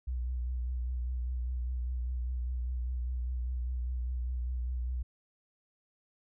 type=tone with vibrato; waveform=sine; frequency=61.74 Hz; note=B1; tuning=in tune; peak=-31 dBFS; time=0.07-5.03 s; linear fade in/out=10 ms; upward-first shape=sine; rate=5 Hz; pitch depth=40 cents each way; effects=none